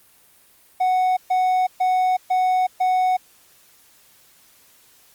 triangle tone bursts, 740 Hz, F#5, in tune, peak -14 dBFS, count 5, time 0.8-3.17 s, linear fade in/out 10 ms, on 370 ms, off 130 ms, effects white hiss -54 dBFS RMS until 5.14 s + Opus 32 kbps

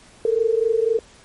sine tone pair together, 440 / 464 Hz, A4 / A#4, 0 / -8 cents, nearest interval minor second, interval 92 cents, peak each -19 dBFS, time 0.25-0.99 s, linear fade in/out 2 ms, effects pink hiss -49 dBFS RMS until 1.24 s + MP3 48 kbps

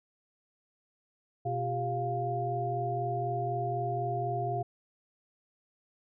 sine tone cluster, 123.9 / 356.5 / 400.5 / 702 Hz, B2 / F4 / G4 / F5, +6 / +36 / +37 / +9 cents, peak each -34 / -40 / -37 / -32 dBFS, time 1.45-4.63 s, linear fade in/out 10 ms, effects none

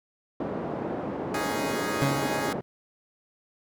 pink band-pass noise, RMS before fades -32 dBFS, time 0.4-2.61 s, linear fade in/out 2 ms, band 220 to 670 Hz, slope 12 dB/octave
10% pulse chord, C# suspended second, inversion none, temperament equal, 277.2 / 311.1 / 415.3 Hz, C#4 / D#4 / G#4, 0 / 0 / 0 cents, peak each -25 dBFS, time 1.34-2.53 s, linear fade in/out 2 ms
30% pulse tone with exponential decay, 138.59 Hz, C#3, in tune, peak -19 dBFS, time 2.02-2.62 s, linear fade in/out 0 ms, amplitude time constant 130 ms
effects none

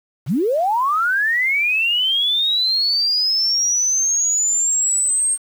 sine linear sweep, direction up, 99.9 to 8570 Hz, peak -15 dBFS, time 0.26-5.38 s, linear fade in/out 50 ms, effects 7-bit

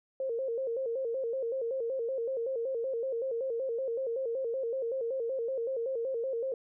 sine tone with vibrato, 495.3 Hz, B4, 5 cents sharp, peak -30 dBFS, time 0.2-6.54 s, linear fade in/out 2 ms, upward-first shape square, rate 5.3 Hz, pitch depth 120 cents each way, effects none

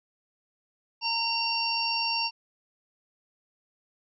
harmonic tone, 918 Hz, A#5, 27 cents flat, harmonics 1 / 3 / 5 / 6, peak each -31 / -31 / -31 / -31 dBFS, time 1.01-2.31 s, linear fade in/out 50 ms, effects none

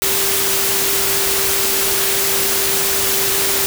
sine tone in noise, 392 Hz, G4, in tune, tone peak -25 dBFS, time 0.02-3.66 s, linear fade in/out 0 ms, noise white, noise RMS -17 dBFS, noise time 0.02-3.66 s, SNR -11 dB, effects none

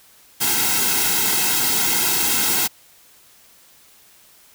white noise with comb filter, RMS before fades -19 dBFS, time 0.4-2.68 s, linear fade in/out 20 ms, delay 1.7 ms, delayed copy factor -0.95, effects white hiss -51 dBFS RMS until 4.54 s

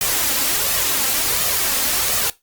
white noise with flanger, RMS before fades -19 dBFS, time 0.01-2.3 s, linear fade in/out 2 ms, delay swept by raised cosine 1.6 to 3.8 ms, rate 1.4 Hz, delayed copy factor +0.55, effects noise-tail reverb RT60 0.2 s tail -19 dB re dry + Opus 48 kbps

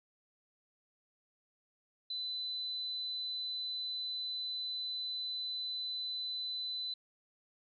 sine tone, 4010 Hz, B7, 26 cents sharp, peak -36 dBFS, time 2.1-6.94 s, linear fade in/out 5 ms, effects none

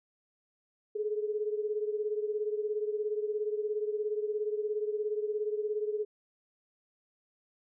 sine beating tone pair, 420 / 437 Hz, G#4 / A4, +19 / -12 cents, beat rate 17 Hz, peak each -31 / -36 dBFS, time 0.95-6.05 s, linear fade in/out 10 ms, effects none

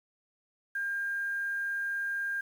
sine tone with quantisation, 1604 Hz, G6, 39 cents sharp, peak -30 dBFS, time 0.75-2.41 s, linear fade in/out 5 ms, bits 9, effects none

